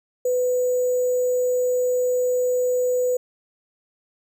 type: tone with sample-and-hold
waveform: sine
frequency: 500 Hz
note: B4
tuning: 21 cents sharp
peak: -18 dBFS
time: 0.25-3.17 s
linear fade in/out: 5 ms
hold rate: 7350 Hz
effects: none